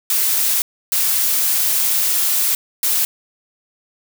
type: noise bursts at uneven times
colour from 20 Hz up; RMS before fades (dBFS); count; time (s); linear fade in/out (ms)
blue; -17; 3; 0.1-0.62 / 0.92-2.55 / 2.83-3.05; 2
effects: none